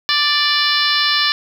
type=harmonic tone; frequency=587.3 Hz; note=D5; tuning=in tune; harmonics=2 / 3 / 4 / 5 / 6 / 7 / 8 / 9; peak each=-22 / -20 / -25 / -22 / -21 / -20 / -24 / -22 dBFS; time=0.09-1.32 s; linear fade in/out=0 ms; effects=7-bit